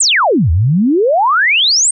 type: exponential two-way sweep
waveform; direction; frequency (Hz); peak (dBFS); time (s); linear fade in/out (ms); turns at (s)
sine; down then up; 8770 to 75.9 to 8770; -8; 0-1.91; 5; 0.51
effects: none